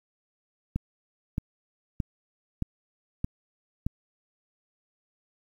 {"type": "click train", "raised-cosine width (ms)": 5, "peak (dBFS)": -15, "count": 6, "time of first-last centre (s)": [0.76, 3.866], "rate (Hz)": 1.61, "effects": ["9-bit"]}